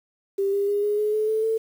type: tone with pitch steps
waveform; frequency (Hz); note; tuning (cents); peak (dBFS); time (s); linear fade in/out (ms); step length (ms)
sine; 394.4 / 401.3 / 408.3 / 415.4 / 422.7 / 430.1 / 437.6 / 445.3; G4 / G4 / G#4 / G#4 / G#4 / A4 / A4 / A4; +11 / +41 / -29 / 0 / +31 / -39 / -9 / +21; -20; 0.38-1.58; 10; 150
effects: 8-bit